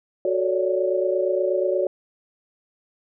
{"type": "chord", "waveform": "sine", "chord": "D major seventh", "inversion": "first", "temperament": "equal with one note detuned", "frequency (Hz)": [370, 440, 558.9, 587.3], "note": ["F#4", "A4", "C#5", "D5"], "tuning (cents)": [0, 0, 14, 0], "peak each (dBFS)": [-23, -29, -23, -27], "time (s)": [0.25, 1.87], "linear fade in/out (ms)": 2, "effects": []}